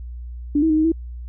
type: tone with pitch steps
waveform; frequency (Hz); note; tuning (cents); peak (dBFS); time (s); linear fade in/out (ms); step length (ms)
sine; 291.9 / 321.6 / 309.7 / 313 / 326.8; D4 / E4 / D#4 / D#4 / E4; -10 / -43 / -8 / +10 / -15; -14; 0.55-0.92; 5; 74
effects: added 60 Hz sine -30 dBFS peak until 1.28 s